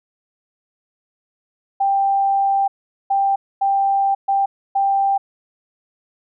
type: tone bursts at uneven times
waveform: sine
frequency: 788 Hz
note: G5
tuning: 9 cents sharp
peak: -14 dBFS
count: 5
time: 1.8-2.68 / 3.1-3.36 / 3.61-4.15 / 4.28-4.46 / 4.75-5.18 s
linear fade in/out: 10 ms
effects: none